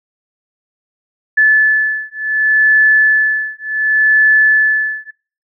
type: beating tone pair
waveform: sine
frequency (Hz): 1734 / 1734.68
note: A6 / A6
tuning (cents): -26 / -25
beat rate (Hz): 0.68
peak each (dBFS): -12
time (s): 1.37-5.11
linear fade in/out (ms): 10
effects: noise-tail reverb RT60 0.4 s tail -23 dB re dry